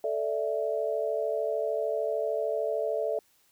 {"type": "chord", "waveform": "sine", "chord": "A suspended fourth", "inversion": "none", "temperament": "just", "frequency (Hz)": [440, 586.7, 660], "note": ["A4", "D5", "E5"], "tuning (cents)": [0, -2, 2], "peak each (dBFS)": -31, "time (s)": [0.04, 3.19], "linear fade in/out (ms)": 2, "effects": ["white hiss -66 dBFS RMS until 3.51 s"]}